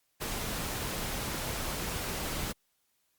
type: noise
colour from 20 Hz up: pink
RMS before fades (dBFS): -35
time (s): 0.2-2.53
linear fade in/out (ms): 20
effects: white hiss -75 dBFS RMS until 3.18 s + Opus 48 kbps